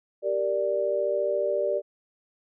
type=chord; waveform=sine; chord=G minor; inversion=none; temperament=equal; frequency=392 / 466.2 / 587.3 Hz; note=G4 / Bb4 / D5; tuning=0 / 0 / 0 cents; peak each=-29 / -30 / -25 dBFS; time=0.22-1.82 s; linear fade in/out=50 ms; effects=none